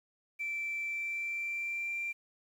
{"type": "tone with pitch glide", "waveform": "sine", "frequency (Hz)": [2334, 2365], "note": ["D7", "D7"], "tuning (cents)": [-11, 12], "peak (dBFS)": -32, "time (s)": [0.39, 2.13], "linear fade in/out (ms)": 20, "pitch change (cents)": 23, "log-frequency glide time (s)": [0.85, 1.99], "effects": ["tanh soft clip ceiling -30 dBFS", "10-bit"]}